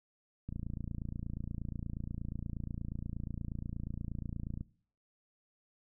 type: click train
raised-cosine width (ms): 5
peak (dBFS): -27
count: 118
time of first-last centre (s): 0.49-4.61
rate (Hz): 28.4
effects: noise-tail reverb RT60 0.5 s tail -20 dB re dry